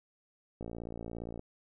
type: click train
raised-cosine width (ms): 2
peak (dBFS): -28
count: 46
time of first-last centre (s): 0.61-1.394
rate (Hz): 57.4
effects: none